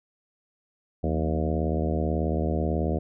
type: harmonic tone with a mistuned harmonic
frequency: 78.3 Hz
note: D#2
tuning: 11 cents sharp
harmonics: 1 / 2 / 3 / 4 / 5 / 6 / 7 / 8 / 9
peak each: -27 / -30 / -32 / -33 / -34 / -35 / -35 / -36 / -37 dBFS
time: 1.03-2.99 s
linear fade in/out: 10 ms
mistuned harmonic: 2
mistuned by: +110 cents
effects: none